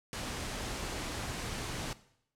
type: noise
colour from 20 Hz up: pink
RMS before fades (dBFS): -38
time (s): 0.13-1.93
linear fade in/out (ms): 0
effects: noise-tail reverb RT60 0.7 s tail -17 dB re dry + low-pass 9000 Hz 12 dB/octave